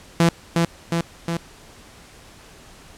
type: tone with echo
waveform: sawtooth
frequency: 168.2 Hz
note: E3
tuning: 35 cents sharp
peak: -9 dBFS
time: 0.2-0.29 s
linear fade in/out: 2 ms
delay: 360 ms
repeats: 3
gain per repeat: -3 dB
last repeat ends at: 1.37 s
effects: pink hiss -46 dBFS RMS until 2.97 s + low-pass 10000 Hz 12 dB/octave